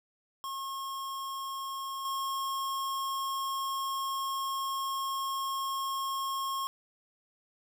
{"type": "tone with level steps", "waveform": "square", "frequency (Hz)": 1082, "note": "C#6", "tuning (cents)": -42, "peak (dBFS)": [-36, -32], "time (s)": [0.44, 6.67], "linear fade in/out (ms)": 0, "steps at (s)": 2.05, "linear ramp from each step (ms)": 2, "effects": []}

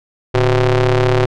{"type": "ring-modulated tone", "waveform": "sawtooth", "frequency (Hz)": 130.81, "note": "C3", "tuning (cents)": 0, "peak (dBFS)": -4, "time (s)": [0.34, 1.26], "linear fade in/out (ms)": 10, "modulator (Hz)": 244, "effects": ["low-pass 4000 Hz 12 dB/octave"]}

